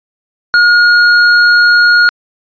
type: tone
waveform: square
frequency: 1434 Hz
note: F6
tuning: 45 cents sharp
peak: -5 dBFS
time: 0.54-2.09 s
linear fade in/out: 0 ms
effects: resampled to 11025 Hz